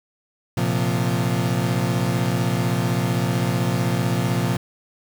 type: chord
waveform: 35% pulse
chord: Bb suspended second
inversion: none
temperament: equal with one note detuned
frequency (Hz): 115.07 / 130.81 / 174.61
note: Bb2 / C3 / F3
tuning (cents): -22 / 0 / 0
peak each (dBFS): -22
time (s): 0.57-4.57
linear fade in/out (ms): 5
effects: 7-bit